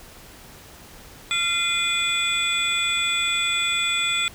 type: tone cluster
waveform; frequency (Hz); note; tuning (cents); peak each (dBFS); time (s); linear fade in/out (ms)
sine; 1375 / 2065 / 2451 / 3446 / 7870; F6 / C7 / D#7 / A7 / B8; -27 / -23 / -27 / -37 / -7; -29 / -29 / -24 / -23 / -30; 1.31-4.28; 0
effects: tanh soft clip ceiling -13 dBFS + pink hiss -45 dBFS RMS until 4.34 s